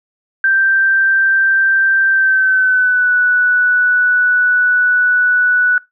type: tone with pitch glide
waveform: sine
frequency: 1568 to 1480 Hz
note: G6 to F#6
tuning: 0 to 0 cents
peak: -9 dBFS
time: 0.44-5.78 s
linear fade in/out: 2 ms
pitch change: -100 cents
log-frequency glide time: 2.09-3.12 s
effects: noise-tail reverb RT60 0.2 s tail -22 dB re dry